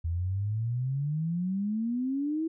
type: exponential sweep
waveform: sine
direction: up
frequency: 80.9 to 329.6 Hz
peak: -27 dBFS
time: 0.04-2.48 s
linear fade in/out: 10 ms
effects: none